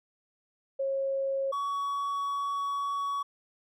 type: tone pair in turn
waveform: sine / triangle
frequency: 543 / 1125.6 Hz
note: C#5 / C#6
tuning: -36 / +26 cents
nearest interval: octave + minor second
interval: 1262 cents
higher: second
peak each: -27 dBFS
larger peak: neither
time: 0.79-1.52 / 1.52-3.23 s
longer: second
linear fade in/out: 10 ms
effects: none